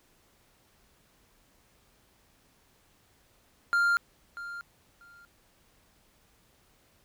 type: tone with echo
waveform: triangle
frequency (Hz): 1396.9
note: F6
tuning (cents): 0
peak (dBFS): -20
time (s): 3.73-3.97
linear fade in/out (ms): 0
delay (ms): 640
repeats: 2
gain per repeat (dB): -15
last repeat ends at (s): 5.25
effects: pink hiss -65 dBFS RMS until 7.04 s